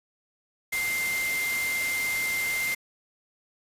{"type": "tone in noise", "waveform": "sine", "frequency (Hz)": 2093, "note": "C7", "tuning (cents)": 0, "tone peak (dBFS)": -26, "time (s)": [0.72, 2.75], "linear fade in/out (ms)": 10, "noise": "white", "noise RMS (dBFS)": -33, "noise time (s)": [0.72, 2.75], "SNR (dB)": 4, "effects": ["resampled to 32000 Hz"]}